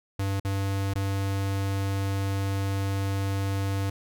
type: tone with dropouts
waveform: square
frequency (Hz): 98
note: G2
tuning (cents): 0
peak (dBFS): -26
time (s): 0.19-3.9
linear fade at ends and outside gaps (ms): 5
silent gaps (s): 0.399-0.448 / 0.937-0.955
effects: none